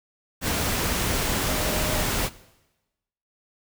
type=tone in noise; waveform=sine; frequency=614 Hz; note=D#5; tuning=23 cents flat; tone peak=-33 dBFS; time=1.45-2.06 s; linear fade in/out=50 ms; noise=pink; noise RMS=-25 dBFS; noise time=0.41-2.3 s; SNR=-11 dB; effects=noise-tail reverb RT60 1.0 s tail -19 dB re dry